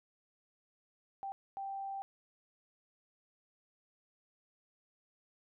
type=tone bursts at uneven times; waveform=sine; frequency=784 Hz; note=G5; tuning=in tune; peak=-38 dBFS; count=2; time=1.23-1.32 / 1.57-2.02 s; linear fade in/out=0 ms; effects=none